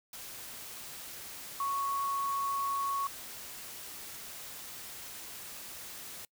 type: tone in noise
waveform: sine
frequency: 1108.7 Hz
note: C#6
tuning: in tune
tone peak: -30 dBFS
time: 1.6-3.07 s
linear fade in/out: 2 ms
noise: white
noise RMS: -45 dBFS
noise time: 0.13-6.25 s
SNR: +12 dB
effects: noise-tail reverb RT60 0.1 s tail -25 dB re dry